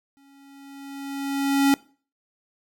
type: tone with exponential growth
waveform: square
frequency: 277.2 Hz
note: C#4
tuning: in tune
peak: -15 dBFS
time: 0.17-1.74 s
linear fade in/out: 0 ms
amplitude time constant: 340 ms
effects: noise-tail reverb RT60 0.4 s tail -22 dB re dry